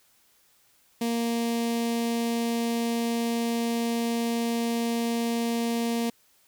sawtooth tone with notch filter, 233 Hz, A#3, 1 cent flat, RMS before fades -27 dBFS, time 1.01-6.1 s, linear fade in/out 5 ms, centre 1400 Hz, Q 1.2, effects white hiss -63 dBFS RMS until 6.47 s

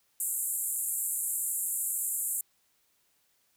pink band-pass noise, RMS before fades -32 dBFS, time 0.2-2.41 s, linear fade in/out 2 ms, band 7400 to 14000 Hz, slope 96 dB/octave, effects white hiss -71 dBFS RMS until 3.56 s

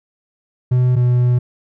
triangle tone pair in turn, 125.4 / 123.25 Hz, B2 / B2, +27 / -3 cents, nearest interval unison, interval 30 cents, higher first, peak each -9 dBFS, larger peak neither, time 0.71-0.96 / 0.96-1.39 s, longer second, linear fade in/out 10 ms, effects none

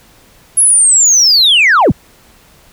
sine linear sweep, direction down, 10840 to 53.5 Hz, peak -3 dBFS, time 0.57-1.92 s, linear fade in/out 10 ms, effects tanh soft clip ceiling -3 dBFS + pink hiss -45 dBFS RMS until 2.72 s

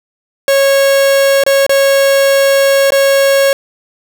45% pulse tone with dropouts, 550 Hz, C#5, 14 cents flat, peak -7 dBFS, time 0.48-3.53 s, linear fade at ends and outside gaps 1 ms, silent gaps 1.437-1.464 / 1.665-1.694 / 2.905-2.921 s, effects none

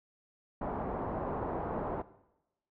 white low-pass noise, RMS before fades -36 dBFS, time 0.61-2.02 s, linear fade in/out 5 ms, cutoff 930 Hz, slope 24 dB/octave, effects noise-tail reverb RT60 0.9 s tail -17 dB re dry

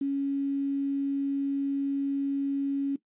sine tone with quantisation, 277.6 Hz, C#4, 3 cents sharp, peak -25 dBFS, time 0.01-2.96 s, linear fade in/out 5 ms, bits 9, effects noise-tail reverb RT60 0.1 s tail -17 dB re dry + resampled to 8000 Hz

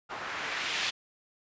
blue noise with low-pass filter sweep, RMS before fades -34 dBFS, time 0.09-0.91 s, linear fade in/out 20 ms, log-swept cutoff 1100 to 3400 Hz, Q 1.2, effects resampled to 16000 Hz

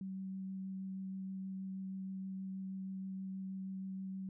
sine tone with vibrato, 190.7 Hz, G3, 47 cents flat, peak -40 dBFS, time 0.01-4.29 s, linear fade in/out 2 ms, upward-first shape sine, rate 6.3 Hz, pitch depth 8 cents each way, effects none

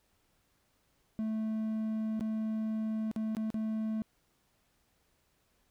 triangle tone with dropouts, 218.9 Hz, A3, 9 cents flat, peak -29 dBFS, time 1.19-4.02 s, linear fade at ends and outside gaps 0 ms, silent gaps 2.195-2.208 / 3.114-3.162 / 3.35-3.368 / 3.503-3.543 s, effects pink hiss -73 dBFS RMS until 5.7 s

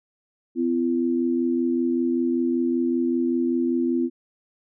sine tone pair together, 254.3 / 339.5 Hz, C4 / F4, -49 / -49 cents, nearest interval perfect fourth, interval 500 cents, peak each -22 / -23 dBFS, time 0.55-4.1 s, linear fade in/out 50 ms, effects none

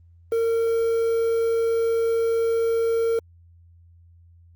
triangle tone with quantisation, 457.7 Hz, A#4, 32 cents flat, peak -17 dBFS, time 0.32-3.19 s, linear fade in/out 2 ms, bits 7, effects added 85 Hz sine -49 dBFS peak until 4.55 s + Opus 24 kbps

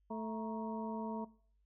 harmonic tone with a mistuned harmonic, 220.4 Hz, A3, 3 cents sharp, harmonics 1 / 2 / 3 / 4 / 5, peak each -41 / -45 / -46 / -44 / -55 dBFS, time 0.1-1.25 s, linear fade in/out 10 ms, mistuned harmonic 4, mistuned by +110 cents, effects noise-tail reverb RT60 0.5 s tail -20 dB re dry + added 50 Hz sine -70 dBFS peak until 1.65 s

